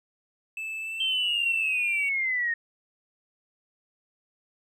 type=tone with pitch glide; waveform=triangle; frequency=2628 to 2732 Hz; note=E7 to F7; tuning=-6 to -39 cents; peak=-30 dBFS; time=0.57-2.09 s; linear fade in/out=2 ms; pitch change=+67 cents; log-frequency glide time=0.8-1.24 s
type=linear sweep; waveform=sine; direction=down; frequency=3149 to 1836 Hz; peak=-24 dBFS; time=1-2.54 s; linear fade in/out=5 ms
effects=none